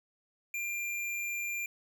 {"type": "tone", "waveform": "square", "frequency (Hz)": 2386, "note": "D7", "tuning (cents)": 27, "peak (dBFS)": -34, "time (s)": [0.54, 1.66], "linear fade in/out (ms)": 2, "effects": []}